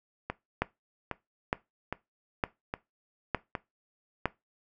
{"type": "two click trains", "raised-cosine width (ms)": 0.5, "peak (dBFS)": [-17, -11], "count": [5, 5], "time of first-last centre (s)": [[0.3, 3.552], [0.62, 4.256]], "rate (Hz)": [1.23, 1.1], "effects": ["noise-tail reverb RT60 0.2 s tail -19 dB re dry"]}